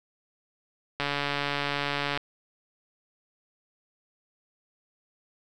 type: click train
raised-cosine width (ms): 0.3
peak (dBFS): -12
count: 169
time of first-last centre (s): 1-2.175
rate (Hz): 143
effects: none